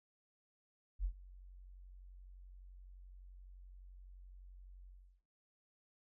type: tone with ADSR envelope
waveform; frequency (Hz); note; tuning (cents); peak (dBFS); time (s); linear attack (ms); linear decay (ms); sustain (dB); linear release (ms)
sine; 45.84; F#1; -15; -31; 0.99-5.22; 57; 79; -21; 340
effects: noise-tail reverb RT60 0.3 s tail -20 dB re dry